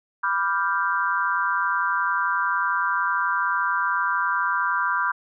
sine chord, G dominant seventh, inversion first, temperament equal, 987.8 / 1174.7 / 1396.9 / 1568 Hz, B5 / D6 / F6 / G6, 0 / 0 / 0 / 0 cents, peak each -26 dBFS, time 0.23-5.12 s, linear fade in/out 10 ms, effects none

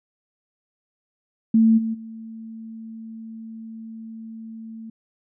sine tone with level steps, 223.9 Hz, A3, 30 cents sharp, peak -12 / -22 / -34 dBFS, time 1.54-4.9 s, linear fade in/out 5 ms, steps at 1.77 / 1.93 s, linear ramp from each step 20 ms, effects none

